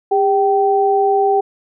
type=tone pair together; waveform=sine; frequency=402.3 / 775 Hz; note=G4 / G5; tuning=+45 / -20 cents; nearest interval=major seventh; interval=1135 cents; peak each=-14 dBFS; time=0.11-1.41 s; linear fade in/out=10 ms; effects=none